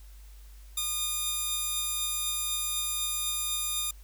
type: tone pair together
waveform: 5% pulse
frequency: 1218 / 3650 Hz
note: D#6 / A#7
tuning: -37 / -37 cents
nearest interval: octave + perfect fifth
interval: 1900 cents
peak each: -24 / -22 dBFS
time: 0.77-3.91 s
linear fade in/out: 5 ms
effects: added 50 Hz sine -46 dBFS peak until 4.03 s + white hiss -60 dBFS RMS until 4.03 s